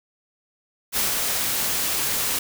white noise with ADSR envelope, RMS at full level -22 dBFS, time 0.92-2.39 s, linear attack 50 ms, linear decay 150 ms, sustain -2 dB, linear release 5 ms, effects none

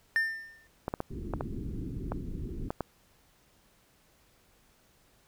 triangle tone with exponential decay, 1799 Hz, A6, 38 cents sharp, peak -20 dBFS, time 0.16-0.67 s, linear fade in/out 0 ms, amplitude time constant 110 ms
clicks, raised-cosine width 1 ms, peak -17 dBFS, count 8, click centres 0.881 / 0.939 / 1.004 / 1.337 / 1.409 / 2.12 / 2.705 / 2.807 s
pink low-pass noise, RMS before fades -37 dBFS, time 1.1-2.69 s, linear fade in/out 10 ms, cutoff 380 Hz, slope 48 dB/octave
effects pink hiss -65 dBFS RMS until 5.27 s

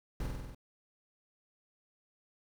brown noise with echo, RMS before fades -36 dBFS, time 0.2-0.26 s, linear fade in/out 2 ms, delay 48 ms, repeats 6, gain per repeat -2 dB, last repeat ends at 0.548 s, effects none

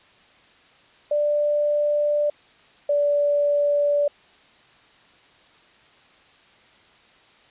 sine tone pair in turn, 590 / 580.2 Hz, D5 / D5, +8 / -21 cents, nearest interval unison, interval 29 cents, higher first, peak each -18 / -17 dBFS, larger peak second, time 1.11-2.3 / 2.89-4.08 s, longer neither, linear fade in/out 5 ms, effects white hiss -54 dBFS RMS until 7.5 s + resampled to 8000 Hz

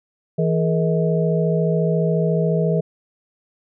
sine tone cluster, 163.9 / 422.6 / 476.8 / 637 Hz, E3 / G#4 / A#4 / D#5, -10 / +30 / +39 / +41 cents, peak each -18 / -23 / -24 / -25 dBFS, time 0.38-2.81 s, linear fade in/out 10 ms, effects none

